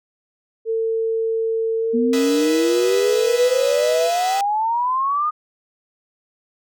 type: tone with pitch glide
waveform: sine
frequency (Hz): 450 to 493.6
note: A4 to B4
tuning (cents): +39 to -1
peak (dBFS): -18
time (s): 0.65-4.11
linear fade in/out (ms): 50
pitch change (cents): +160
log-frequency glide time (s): 1.77-3.24
type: exponential sweep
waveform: sine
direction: up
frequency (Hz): 235.2 to 1240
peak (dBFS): -17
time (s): 1.93-5.31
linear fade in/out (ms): 20
type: chord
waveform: 5% pulse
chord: E major seventh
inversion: first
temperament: equal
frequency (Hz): 415.3 / 493.9 / 622.3 / 659.3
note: G#4 / B4 / D#5 / E5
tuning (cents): 0 / 0 / 0 / 0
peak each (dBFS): -24 / -20 / -24 / -18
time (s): 2.13-4.41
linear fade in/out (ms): 2
effects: none